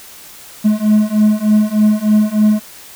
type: beating tone pair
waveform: triangle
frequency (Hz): 211 / 214.3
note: G#3 / A3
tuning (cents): +28 / -45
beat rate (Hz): 3.3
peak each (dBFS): -11 / -10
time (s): 0.64-2.6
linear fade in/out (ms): 20
effects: white hiss -37 dBFS RMS until 2.95 s